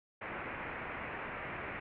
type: low-pass noise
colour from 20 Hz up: white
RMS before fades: -42 dBFS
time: 0.21-1.8 s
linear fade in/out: 10 ms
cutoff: 2400 Hz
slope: 48 dB/octave
effects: none